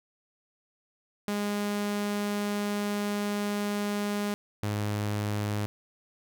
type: tone pair in turn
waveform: sawtooth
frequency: 205.5 / 104.18 Hz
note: G#3 / G#2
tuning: -18 / +6 cents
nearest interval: octave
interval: 1176 cents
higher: first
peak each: -24 dBFS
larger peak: neither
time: 1.28-4.34 / 4.63-5.66 s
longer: first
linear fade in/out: 0 ms
effects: none